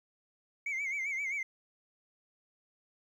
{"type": "tone with vibrato", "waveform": "sine", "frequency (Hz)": 2190, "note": "C#7", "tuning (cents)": -22, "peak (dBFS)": -30, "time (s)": [0.66, 1.43], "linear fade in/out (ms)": 5, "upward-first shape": "sine", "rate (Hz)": 7.6, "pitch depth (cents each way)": 97, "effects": ["tanh soft clip ceiling -31 dBFS", "11-bit"]}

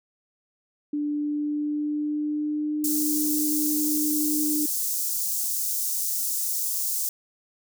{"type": "tone with pitch glide", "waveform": "sine", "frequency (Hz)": [294.5, 301.9], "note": ["D4", "D4"], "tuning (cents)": [5, 48], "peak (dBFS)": -24, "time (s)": [0.93, 4.66], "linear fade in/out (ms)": 5, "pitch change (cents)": 43, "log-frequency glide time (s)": [1.06, 2.93]}
{"type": "high-pass noise", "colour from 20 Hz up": "white", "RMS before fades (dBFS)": -27, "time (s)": [2.84, 7.09], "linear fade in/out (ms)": 2, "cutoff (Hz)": 5800, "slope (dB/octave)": 24}
{"effects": []}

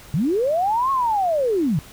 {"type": "linear two-way sweep", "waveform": "sine", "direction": "up then down", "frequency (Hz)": [130, 1104, 130], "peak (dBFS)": -17, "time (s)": [0.14, 1.79], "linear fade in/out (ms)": 0, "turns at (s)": 0.91, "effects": ["pink hiss -44 dBFS RMS until 1.92 s"]}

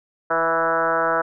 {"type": "tone with frequency modulation", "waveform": "sine", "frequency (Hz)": 987.8, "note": "B5", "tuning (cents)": 0, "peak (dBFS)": -17, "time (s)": [0.3, 1.22], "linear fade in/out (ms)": 10, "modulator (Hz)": 165, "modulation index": 3.3, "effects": []}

